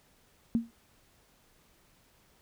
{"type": "tone with exponential decay", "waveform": "sine", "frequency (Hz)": 231.1, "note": "A#3", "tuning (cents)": -15, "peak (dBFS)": -20, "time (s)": [0.55, 0.71], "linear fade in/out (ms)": 0, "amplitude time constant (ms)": 34, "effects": ["pink hiss -65 dBFS RMS until 2.41 s"]}